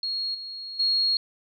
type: tone with level steps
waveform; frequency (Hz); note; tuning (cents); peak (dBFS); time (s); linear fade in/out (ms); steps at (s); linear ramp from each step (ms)
sine; 4294; C8; +44; -26 / -34 / -20; 0.03-1.17; 2; 0.34 / 0.79; 10
effects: none